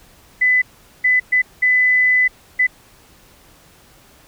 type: tone bursts at uneven times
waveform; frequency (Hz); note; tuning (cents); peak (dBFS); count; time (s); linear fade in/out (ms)
sine; 2004; B6; +25; -11; 5; 0.41-0.62 / 1.04-1.2 / 1.32-1.42 / 1.62-2.28 / 2.59-2.67; 10
effects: pink hiss -49 dBFS RMS until 4.27 s